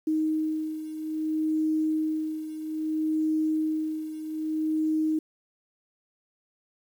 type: beating tone pair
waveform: sine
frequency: 312.5 / 313.11 Hz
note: D#4 / D#4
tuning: +8 / +11 cents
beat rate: 0.61 Hz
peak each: -26 / -31 dBFS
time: 0.07-5.19 s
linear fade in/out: 5 ms
effects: 9-bit